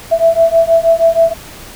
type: beating tone pair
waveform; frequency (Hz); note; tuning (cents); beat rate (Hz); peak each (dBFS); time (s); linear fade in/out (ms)
sine; 659.3 / 665.6; E5 / E5; 0 / +17; 6.3; -10; 0.11-1.34; 20
effects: pink hiss -33 dBFS RMS until 1.75 s